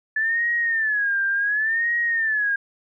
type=tone with vibrato; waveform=sine; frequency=1732 Hz; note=A6; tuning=28 cents flat; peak=-19 dBFS; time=0.16-2.56 s; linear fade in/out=5 ms; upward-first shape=sine; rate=0.69 Hz; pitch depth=150 cents each way; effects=none